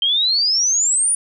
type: exponential sweep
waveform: sine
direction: up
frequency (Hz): 3117 to 9770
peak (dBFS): -14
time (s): 0.02-1.15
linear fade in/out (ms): 2
effects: none